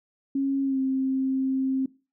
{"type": "tone with pitch glide", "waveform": "sine", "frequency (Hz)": [273.4, 264.9], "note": ["C#4", "C4"], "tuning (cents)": [-24, 22], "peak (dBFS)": -22, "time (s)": [0.35, 1.86], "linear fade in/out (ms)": 5, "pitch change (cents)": -54, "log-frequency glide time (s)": [0.63, 0.79], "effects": ["noise-tail reverb RT60 0.3 s tail -19 dB re dry"]}